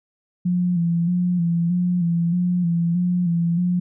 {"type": "tone with vibrato", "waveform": "sine", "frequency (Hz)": 173.8, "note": "F3", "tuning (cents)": -8, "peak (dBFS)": -17, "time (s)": [0.45, 3.8], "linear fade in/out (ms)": 10, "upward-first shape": "square", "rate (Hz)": 1.6, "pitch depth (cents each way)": 44, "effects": []}